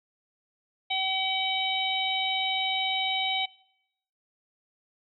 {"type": "harmonic tone", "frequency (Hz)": 762, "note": "G5", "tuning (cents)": -49, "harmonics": [1, 3, 4, 5], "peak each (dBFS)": [-31, -31, -31, -31], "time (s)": [0.9, 3.46], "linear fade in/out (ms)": 10, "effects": ["noise-tail reverb RT60 0.8 s tail -23 dB re dry"]}